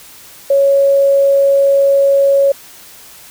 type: tone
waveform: sine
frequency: 554.4 Hz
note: C#5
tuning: in tune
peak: -7 dBFS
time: 0.5-2.52 s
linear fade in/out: 5 ms
effects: white hiss -38 dBFS RMS until 3.3 s